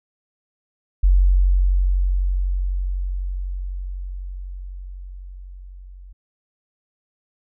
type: tone with level ramp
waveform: sine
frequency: 46 Hz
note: F#1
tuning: 9 cents flat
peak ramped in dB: -10 to -38 dBFS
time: 1.03-6.13 s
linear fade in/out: 10 ms
effects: none

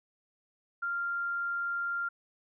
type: tone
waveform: sine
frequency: 1392 Hz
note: F6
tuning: 6 cents flat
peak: -30 dBFS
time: 0.82-2.09 s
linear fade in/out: 10 ms
effects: none

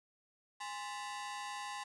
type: ring-modulated tone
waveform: sawtooth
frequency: 932.3 Hz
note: A#5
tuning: in tune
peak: -34 dBFS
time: 0.6-1.84 s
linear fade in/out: 10 ms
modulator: 110 Hz
effects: resampled to 22050 Hz + 10-bit

